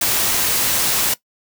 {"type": "noise", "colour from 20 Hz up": "white", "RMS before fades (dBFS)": -18, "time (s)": [0.01, 1.14], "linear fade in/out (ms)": 5, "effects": ["noise-tail reverb RT60 0.1 s tail -18 dB re dry"]}